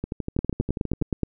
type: two click trains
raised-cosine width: 3 ms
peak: -15 / -10 dBFS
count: 13 / 9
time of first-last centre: 0.04-1.016 / 0.39-1.233 s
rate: 12.3 / 9.49 Hz
effects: none